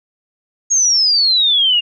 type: exponential sweep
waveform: sine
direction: down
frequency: 6645 to 2794 Hz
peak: -10 dBFS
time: 0.7-1.81 s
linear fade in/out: 20 ms
effects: none